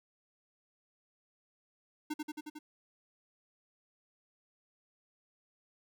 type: tone with echo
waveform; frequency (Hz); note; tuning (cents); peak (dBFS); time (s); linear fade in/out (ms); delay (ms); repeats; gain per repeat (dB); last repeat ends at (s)
square; 302.9; D#4; -46; -34; 2.1-2.14; 10; 90; 5; -2; 2.59
effects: none